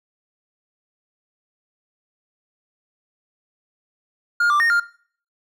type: tone with pitch steps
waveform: triangle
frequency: 1416 / 1178 / 1847 / 1404 Hz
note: F6 / D6 / A#6 / F6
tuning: +23 / +5 / -16 / +9 cents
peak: -13 dBFS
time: 4.4-4.8 s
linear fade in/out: 5 ms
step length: 100 ms
effects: noise-tail reverb RT60 0.5 s tail -19 dB re dry